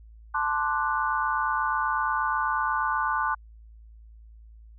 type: chord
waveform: sine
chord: D dominant seventh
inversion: second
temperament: equal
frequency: 880 / 1046.5 / 1174.7 / 1480 Hz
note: A5 / C6 / D6 / F#6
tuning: 0 / 0 / 0 / 0 cents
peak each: -29 dBFS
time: 0.34-3.35 s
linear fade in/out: 10 ms
effects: added 55 Hz sine -46 dBFS peak until 4.78 s